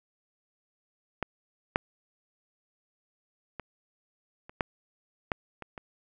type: clicks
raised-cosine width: 0.5 ms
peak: -14 / -8 / -22 / -30 / -11 / -12 / -25 / -25 dBFS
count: 8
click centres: 1.227 / 1.759 / 3.597 / 4.495 / 4.608 / 5.318 / 5.623 / 5.778 s
effects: none